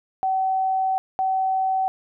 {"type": "tone pair in turn", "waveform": "sine", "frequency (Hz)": [761, 761], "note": ["F#5", "F#5"], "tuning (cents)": [48, 48], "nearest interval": "unison", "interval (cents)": 0, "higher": "neither", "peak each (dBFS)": -19, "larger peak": "neither", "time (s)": [[0.23, 0.98], [1.19, 1.88]], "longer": "first", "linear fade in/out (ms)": 0, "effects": []}